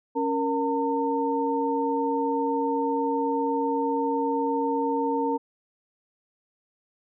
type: tone cluster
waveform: sine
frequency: 277.9 / 467.8 / 907 Hz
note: C#4 / A#4 / A#5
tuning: +4 / +6 / -48 cents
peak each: -27 dBFS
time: 0.15-5.38 s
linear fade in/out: 20 ms
effects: none